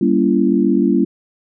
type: chord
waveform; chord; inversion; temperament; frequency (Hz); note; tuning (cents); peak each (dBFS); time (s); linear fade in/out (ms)
sine; G diminished seventh; none; just; 196 / 235.2 / 282.2 / 338.7; G3 / Bb3 / Db4 / Fb4; 0 / +16 / +31 / +47; -17; 0.01-1.05; 5
effects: none